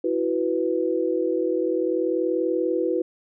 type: chord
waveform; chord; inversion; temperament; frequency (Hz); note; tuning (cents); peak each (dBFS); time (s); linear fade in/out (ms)
sine; E suspended second; none; equal; 329.6 / 370 / 493.9; E4 / F#4 / B4; 0 / 0 / 0; -25; 0.04-3.02; 5
effects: none